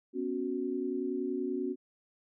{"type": "chord", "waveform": "sine", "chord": "B suspended second", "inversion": "none", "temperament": "equal with one note detuned", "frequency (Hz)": [246.9, 277.2, 368.3], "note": ["B3", "C#4", "F#4"], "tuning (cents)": [0, 0, -8], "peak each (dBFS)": [-37, -35, -34], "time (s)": [0.13, 1.76], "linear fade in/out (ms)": 50, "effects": []}